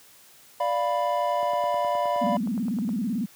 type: chord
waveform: triangle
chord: B diminished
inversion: first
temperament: equal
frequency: 587.3 / 698.5 / 987.8 Hz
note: D5 / F5 / B5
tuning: 0 / 0 / 0 cents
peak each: -25 dBFS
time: 0.6-2.37 s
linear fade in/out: 5 ms
type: click train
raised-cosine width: 1 ms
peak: -27 dBFS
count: 15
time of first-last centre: 1.43-2.891 s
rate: 9.58 Hz
type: tone with vibrato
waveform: sine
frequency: 220 Hz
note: A3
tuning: in tune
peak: -24 dBFS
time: 2.21-3.26 s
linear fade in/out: 10 ms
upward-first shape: square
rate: 18 Hz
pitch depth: 190 cents each way
effects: white hiss -53 dBFS RMS until 3.35 s + high-pass 80 Hz 12 dB/octave